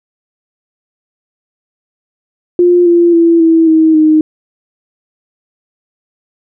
sine tone with pitch steps, 352.7 / 343.8 / 335.2 / 326.8 / 318.6 / 310.6 Hz, F4 / F4 / E4 / E4 / D#4 / D#4, +17 / -27 / +29 / -15 / +41 / -3 cents, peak -4 dBFS, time 2.59-4.21 s, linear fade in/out 2 ms, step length 270 ms, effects none

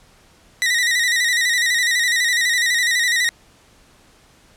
sawtooth tone with vibrato, 1922 Hz, B6, 48 cents flat, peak -12 dBFS, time 0.62-3.29 s, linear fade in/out 0 ms, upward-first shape square, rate 12 Hz, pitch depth 54 cents each way, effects pink hiss -52 dBFS RMS until 4.56 s + low-pass 10000 Hz 12 dB/octave

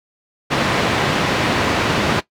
pink band-pass noise, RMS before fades -18 dBFS, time 0.5-2.21 s, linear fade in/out 20 ms, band 130 to 3400 Hz, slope 12 dB/octave, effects noise-tail reverb RT60 0.1 s tail -17 dB re dry

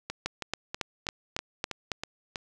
two click trains, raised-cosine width 0.2 ms, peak -12 / -16 dBFS, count 7 / 8, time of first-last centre 0.26-1.917 / 0.1-2.358 s, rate 3.62 / 3.1 Hz, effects none

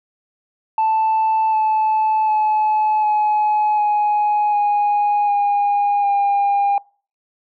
sine tone with pitch steps, 880 / 868.9 / 857.9 / 847.1 / 836.4 / 825.8 / 815.4 / 805.1 Hz, A5 / A5 / A5 / G#5 / G#5 / G#5 / G#5 / G5, 0 / -22 / -44 / +34 / +12 / -10 / -32 / +46 cents, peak -12 dBFS, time 0.78-6.78 s, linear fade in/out 2 ms, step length 750 ms, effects noise-tail reverb RT60 0.4 s tail -25 dB re dry + tanh soft clip ceiling -12 dBFS

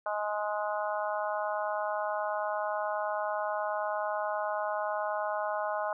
harmonic tone, 209.3 Hz, G#3, 14 cents sharp, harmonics 3 / 4 / 5 / 6 / 7, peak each -33 / -35 / -37 / -39 / -40 dBFS, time 0.06-5.93 s, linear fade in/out 2 ms, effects none

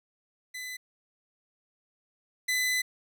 sawtooth tone pair in turn, 2008 / 2008 Hz, B6 / B6, +28 / +28 cents, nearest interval unison, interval 0 cents, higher neither, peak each -33 / -22 dBFS, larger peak second, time 0.54-0.77 / 2.48-2.82 s, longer second, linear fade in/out 10 ms, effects none

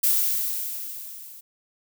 violet noise with level ramp, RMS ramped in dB -19 to -44 dBFS, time 0.03-1.41 s, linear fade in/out 10 ms, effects none

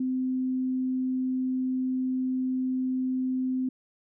sine tone, 257.6 Hz, C4, 27 cents flat, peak -25 dBFS, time 0-3.69 s, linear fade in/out 5 ms, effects none

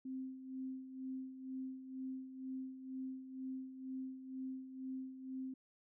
sine tone with tremolo, 261.6 Hz, C4, in tune, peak -40 dBFS, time 0.05-5.54 s, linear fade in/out 5 ms, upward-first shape sine, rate 2.1 Hz, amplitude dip 65%, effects none

